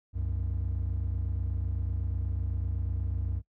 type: tone pair together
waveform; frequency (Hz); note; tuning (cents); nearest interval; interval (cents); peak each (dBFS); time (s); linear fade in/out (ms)
triangle; 65.41 / 93.44; C2 / F#2; 0 / +18; tritone; 618; -29 / -29; 0.13-3.42; 50
effects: noise-tail reverb RT60 0.1 s tail -18 dB re dry + tanh soft clip ceiling -21 dBFS